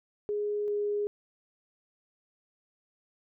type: tone pair in turn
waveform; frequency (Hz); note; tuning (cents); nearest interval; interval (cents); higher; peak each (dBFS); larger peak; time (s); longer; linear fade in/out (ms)
sine; 415.3 / 412.9; G#4 / G#4; 0 / -10; unison; 10; first; -28 / -27; second; 0.29-0.68 / 0.68-1.07; neither; 0
effects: none